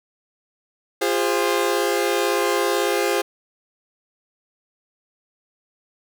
sawtooth chord, F minor, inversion none, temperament equal with one note detuned, 349.2 / 407.2 / 523.3 Hz, F4 / Ab4 / C5, 0 / -34 / 0 cents, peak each -20 / -18 / -20 dBFS, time 1.01-3.22 s, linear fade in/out 10 ms, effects none

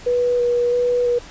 sine tone with vibrato, 486.1 Hz, B4, 28 cents flat, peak -15 dBFS, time 0.06-1.19 s, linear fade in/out 10 ms, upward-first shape square, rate 1.5 Hz, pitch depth 11 cents each way, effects pink hiss -40 dBFS RMS until 1.3 s + resampled to 16000 Hz

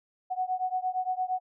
sine beating tone pair, 737 / 745.7 Hz, F#5 / F#5, -7 / +13 cents, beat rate 8.7 Hz, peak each -30 / -31 dBFS, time 0.3-1.4 s, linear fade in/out 20 ms, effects none

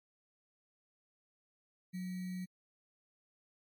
sine tone with sample-and-hold, 182.8 Hz, F#3, 21 cents flat, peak -38 dBFS, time 1.93-2.46 s, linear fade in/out 20 ms, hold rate 2100 Hz, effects AAC 64 kbps

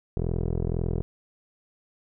15% pulse tone with low-pass filter, 41.99 Hz, E1, 33 cents sharp, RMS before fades -27 dBFS, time 0.17-1.02 s, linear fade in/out 0 ms, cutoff 430 Hz, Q 1.5, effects none

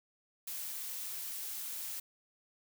blue noise, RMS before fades -41 dBFS, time 0.47-2 s, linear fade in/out 5 ms, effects none

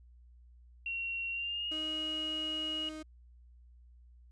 sine tone with pitch glide, 2740 to 2891 Hz, F7 to F#7, -34 to -41 cents, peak -34 dBFS, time 0.86-2.89 s, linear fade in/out 2 ms, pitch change +93 cents, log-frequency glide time 1.31-1.76 s
35% pulse tone, 311.1 Hz, D#4, in tune, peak -40 dBFS, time 1.71-3.03 s, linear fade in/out 10 ms
effects added 60 Hz sine -55 dBFS peak until 4.31 s + resampled to 22050 Hz

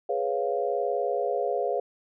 sine chord, C# dominant seventh, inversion second, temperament equal, 415.3 / 493.9 / 554.4 / 698.5 Hz, G#4 / B4 / C#5 / E#5, 0 / 0 / 0 / 0 cents, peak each -30 dBFS, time 0.09-1.8 s, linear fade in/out 5 ms, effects none

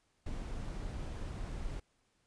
brown noise, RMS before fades -40 dBFS, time 0.26-1.8 s, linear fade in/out 5 ms, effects pink hiss -75 dBFS RMS until 2.26 s + resampled to 22050 Hz

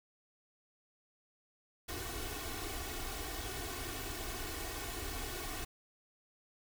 pink noise with comb filter, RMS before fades -41 dBFS, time 1.88-5.65 s, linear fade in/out 10 ms, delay 2.7 ms, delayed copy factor +1, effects none

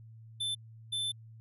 square tone bursts at uneven times, 3532 Hz, A7, 6 cents sharp, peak -32 dBFS, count 2, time 0.4-0.55 / 0.92-1.12 s, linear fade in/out 10 ms, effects added 112 Hz sine -49 dBFS peak until 1.4 s + resampled to 32000 Hz

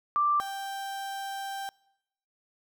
sine / 35% pulse tone pair in turn, 1177 / 785.6 Hz, D6 / G5, +3 / +4 cents, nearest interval perfect fifth, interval 699 cents, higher first, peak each -22 / -32 dBFS, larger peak first, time 0.16-0.4 / 0.4-1.69 s, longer second, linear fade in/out 0 ms, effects noise-tail reverb RT60 0.9 s tail -26 dB re dry

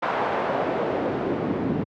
pink noise with band-pass filter sweep, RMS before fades -25 dBFS, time 0.02-1.84 s, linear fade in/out 10 ms, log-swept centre 940 to 230 Hz, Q 1.3, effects high-pass 100 Hz 12 dB/octave + low-pass 3000 Hz 12 dB/octave

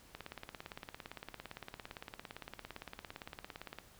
click train, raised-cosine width 0.3 ms, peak -28 dBFS, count 65, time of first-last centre 0.15-3.786 s, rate 17.6 Hz, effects pink hiss -61 dBFS RMS until 3.99 s

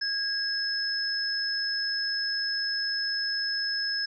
sine tone pair together, 1638 / 5194 Hz, G#6 / E8, -24 / -26 cents, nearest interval octave + minor sixth, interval 1998 cents, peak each -31 / -28 dBFS, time 0.01-4.06 s, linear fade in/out 10 ms, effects none

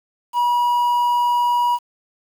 triangle tone with quantisation, 966 Hz, B5, 39 cents flat, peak -13 dBFS, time 0.33-1.79 s, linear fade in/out 50 ms, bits 7, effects none

